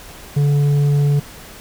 triangle tone with tanh clipping, 144 Hz, D3, 34 cents flat, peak -13 dBFS, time 0.36-1.2 s, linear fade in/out 10 ms, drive 10 dB, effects pink hiss -38 dBFS RMS until 1.6 s

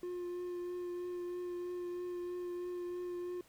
triangle tone with vibrato, 354.9 Hz, F4, 28 cents sharp, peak -36 dBFS, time 0.03-3.41 s, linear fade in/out 2 ms, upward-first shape triangle, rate 3.1 Hz, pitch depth 16 cents each way, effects pink hiss -65 dBFS RMS until 3.48 s

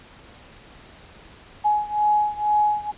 sine beating tone pair, 839 / 841.1 Hz, G#5 / G#5, +17 / +22 cents, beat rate 2.1 Hz, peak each -20 / -22 dBFS, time 1.64-2.92 s, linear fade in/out 20 ms, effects pink hiss -47 dBFS RMS until 2.97 s + resampled to 8000 Hz

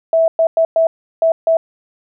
sine tone bursts at uneven times, 654 Hz, E5, 14 cents flat, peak -9 dBFS, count 6, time 0.13-0.28 / 0.39-0.47 / 0.57-0.65 / 0.76-0.87 / 1.22-1.32 / 1.47-1.57 s, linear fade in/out 2 ms, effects none

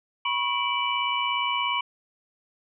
sine tone cluster, 974 / 1091 / 2319 / 2961 Hz, B5 / C#6 / D7 / F#7, -24 / -28 / -22 / +1 cents, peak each -29 dBFS, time 0.25-1.81 s, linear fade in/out 5 ms, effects none

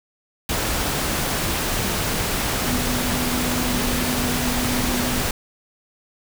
sine tone in noise, 246.9 Hz, B3, in tune, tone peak -25 dBFS, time 2.66-5.21 s, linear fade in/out 2 ms, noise pink, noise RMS -23 dBFS, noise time 0.49-5.31 s, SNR -5 dB, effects none

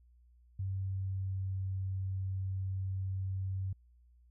sine tone with pitch glide, 96 to 95.28 Hz, G2 to G2, -36 to -49 cents, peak -33 dBFS, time 0.59-3.73 s, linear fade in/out 5 ms, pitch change -13 cents, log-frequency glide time 0.71-1.67 s, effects added 60 Hz sine -60 dBFS peak until 4.3 s

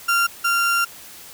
35% pulse tone pair in turn, 1385 / 1385 Hz, F6 / F6, -15 / -15 cents, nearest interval unison, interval 0 cents, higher neither, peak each -14 / -15 dBFS, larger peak first, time 0.08-0.27 / 0.44-0.85 s, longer second, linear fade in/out 10 ms, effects white hiss -41 dBFS RMS until 1.33 s

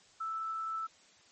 sine tone, 1318.5 Hz, E6, in tune, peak -34 dBFS, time 0.2-0.87 s, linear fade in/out 10 ms, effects white hiss -62 dBFS RMS until 1.31 s + MP3 32 kbps

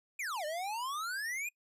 square exponential two-way sweep, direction down then up, 2498 to 587.3 to 2498 Hz, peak -36 dBFS, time 0.19-1.49 s, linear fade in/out 5 ms, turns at 0.45 s, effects noise-tail reverb RT60 0.1 s tail -25 dB re dry + resampled to 32000 Hz

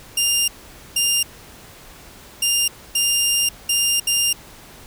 15% pulse tone bursts at uneven times, 2802 Hz, F7, 5 cents sharp, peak -9 dBFS, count 6, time 0.17-0.48 / 0.96-1.23 / 2.42-2.68 / 2.95-3.49 / 3.69-4 / 4.07-4.33 s, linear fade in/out 5 ms, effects pink hiss -43 dBFS RMS until 4.86 s

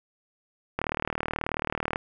click train, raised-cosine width 0.5 ms, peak -12 dBFS, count 46, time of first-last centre 0.79-1.959 s, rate 38.5 Hz, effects none

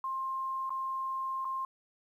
sine tone with dropouts, 1059 Hz, C6, 21 cents sharp, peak -32 dBFS, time 0.04-1.65 s, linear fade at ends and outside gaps 2 ms, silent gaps 0.695-0.704 / 1.447-1.451 s, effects 11-bit

